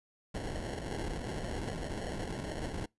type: noise with sample-and-hold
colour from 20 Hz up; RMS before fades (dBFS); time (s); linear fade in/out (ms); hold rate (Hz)
pink; -38; 0.34-2.86; 10; 1225
effects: noise-tail reverb RT60 0.2 s tail -26 dB re dry + resampled to 24000 Hz